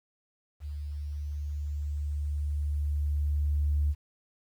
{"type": "tone with level ramp", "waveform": "sine", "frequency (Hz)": 73.42, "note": "D2", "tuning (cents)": 0, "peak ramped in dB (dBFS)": [-34, -22], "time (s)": [0.6, 3.95], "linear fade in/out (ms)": 50, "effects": ["tanh soft clip ceiling -18 dBFS", "10-bit"]}